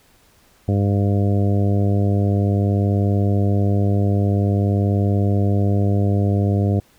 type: harmonic tone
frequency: 100.5 Hz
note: G2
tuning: 44 cents sharp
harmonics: 1 / 2 / 3 / 4 / 5 / 6 / 7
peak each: -16 / -22 / -26 / -28 / -30 / -32 / -33 dBFS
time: 0.68-6.8 s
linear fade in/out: 5 ms
effects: pink hiss -55 dBFS RMS until 6.98 s

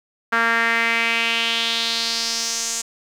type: tone with band-pass filter sweep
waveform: sawtooth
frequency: 230 Hz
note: A#3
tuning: 23 cents flat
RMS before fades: -21 dBFS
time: 0.32-2.82 s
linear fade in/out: 10 ms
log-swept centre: 1500 to 7100 Hz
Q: 3.3
effects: 8-bit

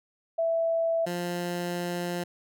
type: tone pair in turn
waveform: sine / 15% pulse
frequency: 661 / 175.39 Hz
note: E5 / F3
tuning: +5 / +8 cents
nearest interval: octave + major seventh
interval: 2297 cents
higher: first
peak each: -23 / -23 dBFS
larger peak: neither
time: 0.38-1.06 / 1.06-2.24 s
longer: second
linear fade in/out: 10 ms
effects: none

